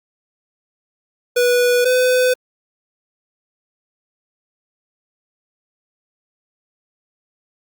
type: tone pair in turn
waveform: square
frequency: 490 / 504.4 Hz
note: B4 / B4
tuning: -14 / +36 cents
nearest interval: minor second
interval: 50 cents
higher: second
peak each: -13 dBFS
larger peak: neither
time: 1.36-1.85 / 1.85-2.34 s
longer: neither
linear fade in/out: 10 ms
effects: Opus 48 kbps